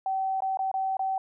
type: tone with dropouts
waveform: sine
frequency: 767 Hz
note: G5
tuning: 38 cents flat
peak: -25 dBFS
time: 0.06-1.18 s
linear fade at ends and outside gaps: 2 ms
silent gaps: 0.405-0.421 / 0.572-0.591 / 0.715-0.74 / 0.969-0.993 s
effects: none